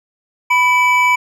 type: tone pair together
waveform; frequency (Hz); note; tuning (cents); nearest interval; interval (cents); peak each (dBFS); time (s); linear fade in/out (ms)
triangle; 991 / 2302; B5 / D7; +6 / -35; octave + minor third; 1459; -11; 0.5-1.16; 10
effects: none